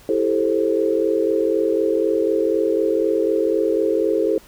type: chord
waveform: sine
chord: A minor seventh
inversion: second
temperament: just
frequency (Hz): 330 / 396 / 440 / 528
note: E4 / G4 / A4 / C5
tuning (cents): +2 / +18 / 0 / +16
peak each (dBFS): -22 / -22 / -20 / -23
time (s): 0.09-4.38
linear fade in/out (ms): 2
effects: pink hiss -48 dBFS RMS until 4.47 s

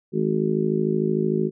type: harmonic tone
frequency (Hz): 53.3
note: G#1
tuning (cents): +46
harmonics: 3 / 4 / 5 / 6 / 7 / 8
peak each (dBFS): -26 / -25 / -34 / -32 / -23 / -30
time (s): 0.12-1.51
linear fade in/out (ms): 50
effects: none

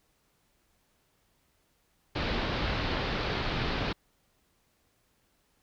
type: low-pass noise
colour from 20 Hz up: pink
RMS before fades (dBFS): -31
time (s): 2.15-3.93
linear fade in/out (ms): 10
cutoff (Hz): 4600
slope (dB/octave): 48
effects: pink hiss -71 dBFS RMS until 5.62 s

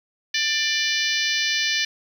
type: harmonic tone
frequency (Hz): 592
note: D5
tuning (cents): +14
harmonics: 3 / 4 / 5 / 6 / 7 / 8 / 9 / 10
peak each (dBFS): -26 / -27 / -28 / -29 / -29 / -30 / -31 / -31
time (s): 0.34-1.85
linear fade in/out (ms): 5
effects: 8-bit

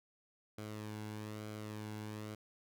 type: tone with flanger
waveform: sawtooth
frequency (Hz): 106.7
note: G#2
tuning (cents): +47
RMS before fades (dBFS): -45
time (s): 0.58-2.35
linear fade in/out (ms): 5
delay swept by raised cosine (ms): 1.1 to 1.64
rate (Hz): 1.1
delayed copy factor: -0.5
effects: none

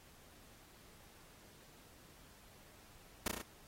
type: noise with echo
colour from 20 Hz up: pink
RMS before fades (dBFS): -35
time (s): 3.26-3.28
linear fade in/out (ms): 2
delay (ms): 34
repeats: 4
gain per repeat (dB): -3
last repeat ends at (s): 3.416
effects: pink hiss -62 dBFS RMS until 3.67 s + AAC 48 kbps

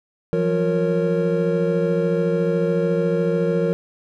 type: tone cluster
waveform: triangle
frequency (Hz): 170.1 / 184 / 356.1 / 463.3 / 553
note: F3 / F#3 / F4 / A#4 / C#5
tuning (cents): -45 / -9 / +34 / -11 / -4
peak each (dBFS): -20 / -28 / -24 / -19 / -24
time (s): 0.33-3.73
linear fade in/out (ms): 0
effects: none

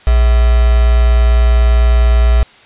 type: tone with quantisation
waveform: sine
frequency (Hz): 58.9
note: A#1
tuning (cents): +19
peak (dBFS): -6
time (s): 0.07-2.43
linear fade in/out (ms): 0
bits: 3
effects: white hiss -42 dBFS RMS until 2.65 s + resampled to 8000 Hz

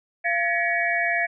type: tone cluster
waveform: sine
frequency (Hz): 688 / 1697 / 1911 / 2252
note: F5 / G#6 / A#6 / C#7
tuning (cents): -26 / +37 / +43 / +27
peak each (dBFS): -26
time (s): 0.24-1.27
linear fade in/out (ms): 20
effects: none

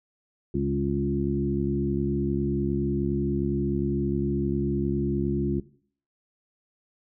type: harmonic tone with a mistuned harmonic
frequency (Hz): 69.8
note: C#2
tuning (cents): +13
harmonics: 1 / 2 / 3 / 4 / 5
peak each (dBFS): -33 / -29 / -29 / -31 / -28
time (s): 0.54-5.6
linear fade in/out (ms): 5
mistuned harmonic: 3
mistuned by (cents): -23
effects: noise-tail reverb RT60 0.5 s tail -17 dB re dry

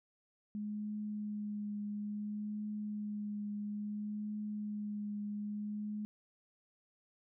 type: tone with vibrato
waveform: sine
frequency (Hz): 208.8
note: G#3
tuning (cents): +10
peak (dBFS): -37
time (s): 0.55-6.05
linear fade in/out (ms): 0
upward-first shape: triangle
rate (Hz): 0.59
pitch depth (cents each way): 18
effects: none

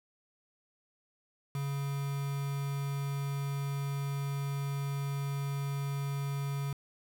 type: tone with quantisation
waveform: triangle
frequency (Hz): 140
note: C#3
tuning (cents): +18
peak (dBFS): -30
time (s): 1.55-6.73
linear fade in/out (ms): 2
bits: 7
effects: none

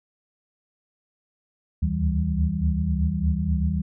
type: tone cluster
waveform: sine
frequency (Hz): 72.4 / 75.8 / 80.6 / 162 / 194.2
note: D2 / D#2 / E2 / E3 / G3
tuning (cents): -24 / -45 / -38 / -30 / -16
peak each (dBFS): -27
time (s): 1.82-3.82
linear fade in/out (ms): 10
effects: none

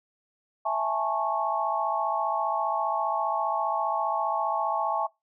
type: chord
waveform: sine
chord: A major seventh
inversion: second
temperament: just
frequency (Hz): 660 / 825 / 880 / 1100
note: E5 / G#5 / A5 / C#6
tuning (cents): +2 / -12 / 0 / -14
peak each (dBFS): -30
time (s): 0.65-5.07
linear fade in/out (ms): 10
effects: noise-tail reverb RT60 0.2 s tail -23 dB re dry

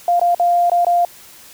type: tone with dropouts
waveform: sine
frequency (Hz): 698.5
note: F5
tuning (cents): 0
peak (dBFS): -11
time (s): 0.08-1.05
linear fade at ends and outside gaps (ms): 2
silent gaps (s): 0.196-0.214 / 0.347-0.397 / 0.698-0.717 / 0.848-0.867
effects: white hiss -42 dBFS RMS until 1.53 s

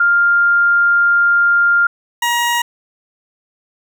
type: tone pair in turn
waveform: sine / 20% pulse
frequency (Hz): 1400 / 950.7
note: F6 / A#5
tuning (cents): +4 / +34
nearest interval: perfect fifth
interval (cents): 670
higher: first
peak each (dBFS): -9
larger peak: neither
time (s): 0-1.87 / 2.22-2.62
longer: first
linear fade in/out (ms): 5
effects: none

